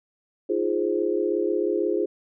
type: chord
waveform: sine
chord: F minor seventh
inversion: third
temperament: equal with one note detuned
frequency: 312.9 / 349.2 / 415.3 / 523.3 Hz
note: Eb4 / F4 / Ab4 / C5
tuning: +10 / 0 / 0 / 0 cents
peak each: -30 / -25 / -25 / -30 dBFS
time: 0.49-2.06 s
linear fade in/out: 10 ms
effects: none